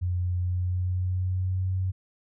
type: tone with pitch glide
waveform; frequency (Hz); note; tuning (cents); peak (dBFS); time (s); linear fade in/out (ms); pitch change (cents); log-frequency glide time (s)
sine; 89.5 to 93.41; F2 to F#2; +43 to +17; -24; 0.01-1.92; 20; +74; 0.35-1.72
effects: none